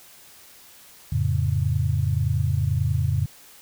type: chord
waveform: sine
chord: F augmented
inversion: none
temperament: equal with one note detuned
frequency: 87.31 / 109.11 / 138.59 Hz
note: F2 / A2 / C#3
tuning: 0 / -14 / 0 cents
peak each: -24 dBFS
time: 1.12-3.26 s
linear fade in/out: 5 ms
effects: white hiss -49 dBFS RMS until 3.61 s